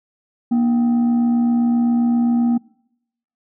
sine tone with frequency modulation, 237.7 Hz, A#3, 34 cents sharp, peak -12 dBFS, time 0.51-2.58 s, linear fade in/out 10 ms, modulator 543 Hz, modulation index 0.24, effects noise-tail reverb RT60 0.8 s tail -25 dB re dry + tanh soft clip ceiling -11 dBFS

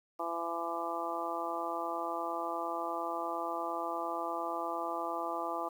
harmonic tone, 168.6 Hz, E3, 39 cents sharp, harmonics 2 / 3 / 4 / 5 / 6 / 7, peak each -42 / -43 / -39 / -40 / -41 / -39 dBFS, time 0.19-5.69 s, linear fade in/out 10 ms, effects 10-bit

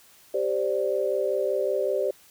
sine chord, G suspended fourth, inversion none, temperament just, 392 / 522.7 / 588 Hz, G4 / C5 / D5, 0 / -2 / +2 cents, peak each -27 dBFS, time 0.34-2.11 s, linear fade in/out 5 ms, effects white hiss -55 dBFS RMS until 2.3 s

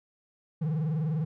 triangle tone with vibrato, 155.56 Hz, D#3, in tune, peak -24 dBFS, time 0.61-1.25 s, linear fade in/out 10 ms, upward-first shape sine, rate 20 Hz, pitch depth 140 cents each way, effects none

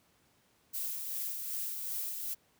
violet noise with tremolo, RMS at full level -36 dBFS, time 0.73-2.35 s, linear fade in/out 20 ms, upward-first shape sine, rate 2.6 Hz, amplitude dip 35%, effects pink hiss -69 dBFS RMS until 2.59 s + high-pass 80 Hz 12 dB/octave

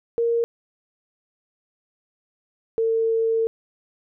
sine tone pair in turn, 466.2 / 451.4 Hz, A#4 / A4, 0 / +44 cents, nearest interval minor second, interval 56 cents, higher first, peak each -18 dBFS, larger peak neither, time 0.18-0.44 / 2.78-3.47 s, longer second, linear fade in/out 0 ms, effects none

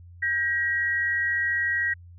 sine tone pair together, 1598.2 / 1903 Hz, G6 / A#6, +33 / +35 cents, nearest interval minor third, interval 302 cents, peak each -29 / -23 dBFS, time 0.22-1.94 s, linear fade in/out 10 ms, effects added 87 Hz sine -44 dBFS peak until 2.18 s

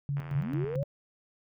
sine tone with tremolo, 141.3 Hz, C#3, 34 cents sharp, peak -28 dBFS, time 0.09-0.83 s, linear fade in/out 0 ms, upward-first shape square, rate 4.5 Hz, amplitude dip 70%
click train, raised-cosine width 0.5 ms, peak -30 dBFS, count 49, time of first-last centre 0.17-0.752 s, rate 82.5 Hz
sine linear sweep, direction up, 102.3 to 587.3 Hz, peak -32 dBFS, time 0.34-0.84 s, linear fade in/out 10 ms
effects none

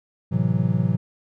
triangle chord, F# half-diminished seventh, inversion first, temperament equal with one note detuned, 110 / 130.28 / 164.81 / 185 Hz, A2 / C3 / E3 / F#3, 0 / -7 / 0 / 0 cents, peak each -22 dBFS, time 0.31-0.97 s, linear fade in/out 20 ms, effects none

